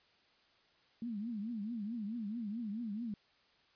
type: tone with vibrato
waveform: sine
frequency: 220 Hz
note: A3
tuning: in tune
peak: -37 dBFS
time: 1.02-3.14 s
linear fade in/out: 2 ms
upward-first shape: triangle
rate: 4.6 Hz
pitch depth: 200 cents each way
effects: white hiss -69 dBFS RMS until 3.75 s + resampled to 11025 Hz